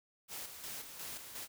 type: noise with tremolo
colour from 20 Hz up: white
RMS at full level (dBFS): -44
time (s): 0.28-1.48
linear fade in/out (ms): 50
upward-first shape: square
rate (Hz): 2.8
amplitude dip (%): 50
effects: none